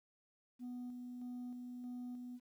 sine tone with tremolo, 246.6 Hz, B3, 2 cents flat, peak -40 dBFS, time 0.59-2.4 s, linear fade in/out 50 ms, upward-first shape square, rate 1.6 Hz, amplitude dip 35%, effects tanh soft clip ceiling -42 dBFS + 12-bit

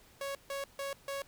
sawtooth tone bursts, 554.4 Hz, C#5, in tune, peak -32 dBFS, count 4, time 0.21-1.22 s, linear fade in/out 2 ms, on 140 ms, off 150 ms, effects pink hiss -61 dBFS RMS until 1.27 s

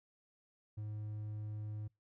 triangle tone, 106.2 Hz, G#2, 39 cents sharp, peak -38 dBFS, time 0.77-1.88 s, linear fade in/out 10 ms, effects noise-tail reverb RT60 0.2 s tail -25 dB re dry

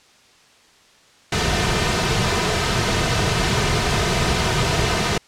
pink noise with comb filter, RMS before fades -19 dBFS, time 1.32-5.18 s, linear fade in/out 5 ms, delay 3.6 ms, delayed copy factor -0.55, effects white hiss -52 dBFS RMS until 5.27 s + low-pass 6000 Hz 12 dB/octave

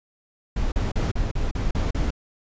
brown noise bursts, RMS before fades -23 dBFS, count 8, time 0.56-2.106 s, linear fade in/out 5 ms, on 160 ms, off 38 ms, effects resampled to 16000 Hz

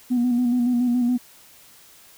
sine tone with vibrato, 244.2 Hz, B3, 19 cents flat, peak -16 dBFS, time 0.1-1.18 s, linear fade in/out 20 ms, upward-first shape square, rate 7.1 Hz, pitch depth 34 cents each way, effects tanh soft clip ceiling -14 dBFS + white hiss -50 dBFS RMS until 2.17 s

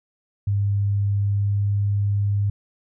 sine tone with pitch glide, 100.8 to 101.38 Hz, G2 to G#2, +49 to -41 cents, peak -18 dBFS, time 0.47-2.5 s, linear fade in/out 5 ms, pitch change +10 cents, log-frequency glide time 1.17-1.7 s, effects none

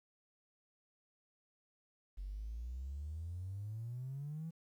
triangle exponential sweep, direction up, 45.85 to 166.9 Hz, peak -37 dBFS, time 2.17-4.51 s, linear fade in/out 20 ms, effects tanh soft clip ceiling -38 dBFS + 12-bit

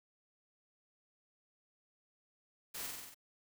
white noise with echo, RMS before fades -44 dBFS, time 2.74-2.87 s, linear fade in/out 10 ms, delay 46 ms, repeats 6, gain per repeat -2 dB, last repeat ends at 3.146 s, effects none

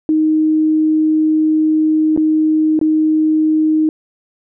sine tone with dropouts, 311.7 Hz, D#4, 3 cents sharp, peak -10 dBFS, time 0.09-3.89 s, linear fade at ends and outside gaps 1 ms, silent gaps 2.164-2.175 / 2.791-2.813 s, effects none

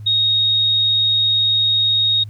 sine tone, 3742 Hz, A#7, 6 cents sharp, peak -13 dBFS, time 0.06-2.24 s, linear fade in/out 10 ms, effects added 105 Hz sine -30 dBFS peak until 2.29 s + pink hiss -58 dBFS RMS until 2.29 s

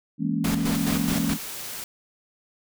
sine chord, A# half-diminished seventh, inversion second, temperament equal, 164.81 / 207.7 / 233.1 / 277.2 Hz, E3 / G#3 / A#3 / C#4, 0 / 0 / 0 / 0 cents, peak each -28 dBFS, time 0.18-1.38 s, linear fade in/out 50 ms
pink noise with tremolo, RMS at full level -29 dBFS, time 0.44-1.34 s, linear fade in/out 5 ms, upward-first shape square, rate 4.7 Hz, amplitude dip 60%
white noise, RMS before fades -35 dBFS, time 0.75-1.84 s, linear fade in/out 2 ms
effects none

